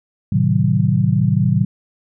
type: chord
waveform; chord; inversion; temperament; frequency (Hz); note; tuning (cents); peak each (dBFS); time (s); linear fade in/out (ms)
sine; A diminished seventh; none; equal with one note detuned; 110 / 130.81 / 155.56 / 188.78; A2 / C3 / Eb3 / Gb3; 0 / 0 / 0 / +35; -18; 0.32-1.65; 5
effects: none